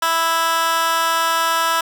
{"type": "tone with high-pass filter", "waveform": "15% pulse", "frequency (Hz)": 329.6, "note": "E4", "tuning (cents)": 0, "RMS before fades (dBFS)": -18, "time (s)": [0.02, 1.81], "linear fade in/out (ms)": 5, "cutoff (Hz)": 1200, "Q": 1.5, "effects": []}